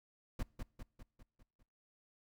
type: noise with echo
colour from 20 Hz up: brown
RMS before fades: -36 dBFS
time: 0.39-0.43 s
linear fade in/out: 5 ms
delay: 200 ms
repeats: 6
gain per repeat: -5 dB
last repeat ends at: 1.63 s
effects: noise-tail reverb RT60 0.6 s tail -25 dB re dry